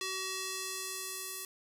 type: tone with band-pass filter sweep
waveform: square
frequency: 378.3 Hz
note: F#4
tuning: 38 cents sharp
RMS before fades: -39 dBFS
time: 0.01-1.45 s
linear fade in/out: 2 ms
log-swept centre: 4900 to 12000 Hz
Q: 0.8
effects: none